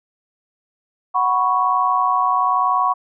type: chord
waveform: sine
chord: F# suspended fourth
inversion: none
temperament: equal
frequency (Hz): 740 / 987.8 / 1108.7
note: F#5 / B5 / C#6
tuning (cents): 0 / 0 / 0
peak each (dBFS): -21 / -20 / -17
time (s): 1.14-2.94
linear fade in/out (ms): 20
effects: none